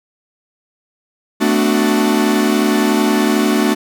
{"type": "chord", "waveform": "45% pulse", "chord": "B minor seventh", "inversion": "third", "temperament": "equal with one note detuned", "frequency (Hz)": [220, 251, 293.7, 370], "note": ["A3", "B3", "D4", "F#4"], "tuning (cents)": [0, 28, 0, 0], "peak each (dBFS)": [-16, -20, -17, -19], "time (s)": [1.4, 3.75], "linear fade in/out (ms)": 20, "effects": []}